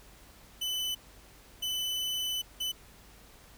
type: tone bursts at uneven times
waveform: 40% pulse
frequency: 3006 Hz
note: F#7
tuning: 27 cents sharp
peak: -30 dBFS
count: 3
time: 0.61-0.95 / 1.62-2.42 / 2.6-2.72 s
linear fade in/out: 10 ms
effects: added 50 Hz sine -59 dBFS peak until 3.57 s + pink hiss -56 dBFS RMS until 3.57 s